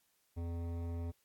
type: tone with hard clipping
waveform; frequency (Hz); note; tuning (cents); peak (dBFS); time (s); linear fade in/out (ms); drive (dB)
sine; 84.8; E2; +50; -39; 0.36-1.12; 20; 15
effects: white hiss -75 dBFS RMS until 1.24 s + AAC 64 kbps